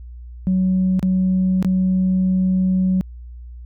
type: tone with dropouts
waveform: sine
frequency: 186.2 Hz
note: F#3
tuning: 11 cents sharp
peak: -13 dBFS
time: 0.47-3.01 s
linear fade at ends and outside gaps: 0 ms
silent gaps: 0.994-1.028 / 1.626-1.647 s
effects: tanh soft clip ceiling -11 dBFS + added 60 Hz sine -33 dBFS peak until 3.65 s